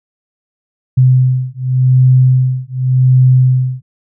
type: beating tone pair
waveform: sine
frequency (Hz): 128.1 / 128.98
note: C3 / C3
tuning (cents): -36 / -24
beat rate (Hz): 0.88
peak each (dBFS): -10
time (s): 0.97-3.82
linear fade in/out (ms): 10
effects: none